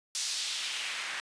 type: noise with band-pass filter sweep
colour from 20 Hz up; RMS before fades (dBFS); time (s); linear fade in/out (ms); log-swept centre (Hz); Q
white; -35; 0.15-1.2; 0; 5500 to 1700; 1.5
effects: resampled to 22050 Hz